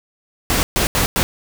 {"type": "noise bursts at uneven times", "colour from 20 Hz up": "pink", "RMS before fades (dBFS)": -17, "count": 4, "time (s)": [[0.5, 0.63], [0.76, 0.87], [0.95, 1.06], [1.16, 1.23]], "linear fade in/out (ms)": 0, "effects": []}